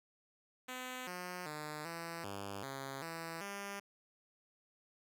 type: tone with pitch steps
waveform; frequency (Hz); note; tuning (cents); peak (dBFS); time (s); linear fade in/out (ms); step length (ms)
5% pulse; 254.1 / 179.9 / 151.4 / 167.4 / 99.7 / 136 / 165 / 199.9; B3 / F#3 / D#3 / E3 / G2 / C#3 / E3 / G3; +49 / -48 / -47 / +27 / +30 / -33 / +2 / +34; -31; 0.68-3.8; 10; 390
effects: none